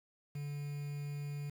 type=tone with quantisation; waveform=triangle; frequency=144.6 Hz; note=D3; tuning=27 cents flat; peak=-36 dBFS; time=0.35-1.5 s; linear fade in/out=5 ms; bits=9; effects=none